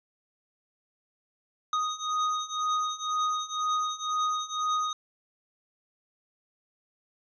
square beating tone pair, 1244.5 / 1246.5 Hz, D#6 / D#6, 0 / +3 cents, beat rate 2 Hz, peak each -32 / -30 dBFS, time 1.73-4.93 s, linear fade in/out 2 ms, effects resampled to 16000 Hz

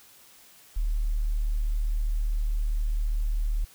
sine tone, 37.6 Hz, D1, 42 cents sharp, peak -23 dBFS, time 0.76-3.65 s, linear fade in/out 10 ms, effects white hiss -54 dBFS RMS until 3.74 s

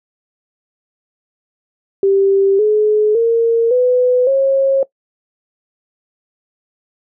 sine tone with pitch steps, 392 / 425 / 460.8 / 499.6 / 541.7 Hz, G4 / G#4 / A#4 / B4 / C#5, 0 / +40 / -20 / +20 / -40 cents, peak -9 dBFS, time 2.03-4.83 s, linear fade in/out 2 ms, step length 560 ms, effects noise-tail reverb RT60 0.1 s tail -20 dB re dry

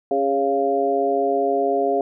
harmonic tone with a mistuned harmonic, 138.59 Hz, C#3, in tune, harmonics 2 / 3 / 4 / 5, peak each -27 / -21 / -25 / -21 dBFS, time 0.11-2.01 s, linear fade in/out 2 ms, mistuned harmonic 3, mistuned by -24 cents, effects none

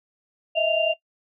sine tone cluster, 633 / 664 / 2786 Hz, D#5 / E5 / F7, +30 / +12 / -5 cents, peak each -23 dBFS, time 0.55-0.94 s, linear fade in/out 20 ms, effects noise-tail reverb RT60 0.1 s tail -19 dB re dry

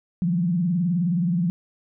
sine tone with vibrato, 174.3 Hz, F3, 3 cents flat, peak -19 dBFS, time 0.22-1.5 s, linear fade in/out 0 ms, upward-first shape sine, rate 19 Hz, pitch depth 140 cents each way, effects none

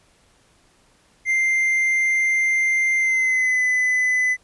triangle tone with pitch glide, 2093 to 2008 Hz, C7 to B6, 0 to +28 cents, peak -15 dBFS, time 1.25-4.37 s, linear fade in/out 50 ms, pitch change -72 cents, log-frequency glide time 2.97-3.62 s, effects pink hiss -58 dBFS RMS until 4.43 s + resampled to 24000 Hz

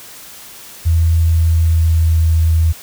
sine tone with pitch glide, 82.5 to 81.22 Hz, E2 to E2, +2 to -25 cents, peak -9 dBFS, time 0.85-2.73 s, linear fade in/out 20 ms, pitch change -27 cents, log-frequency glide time 1.15-2.25 s, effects white hiss -36 dBFS RMS until 2.82 s

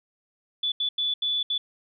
sine tone bursts at uneven times, 3462 Hz, A7, 29 cents flat, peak -23 dBFS, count 5, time 0.63-0.72 / 0.8-0.89 / 0.98-1.14 / 1.22-1.43 / 1.5-1.58 s, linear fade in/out 5 ms, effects none

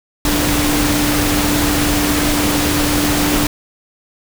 sine tone in noise, 294.5 Hz, D4, 5 cents sharp, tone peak -17 dBFS, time 0.25-3.47 s, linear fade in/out 2 ms, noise pink, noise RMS -17 dBFS, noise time 0.25-3.47 s, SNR -3 dB, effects none

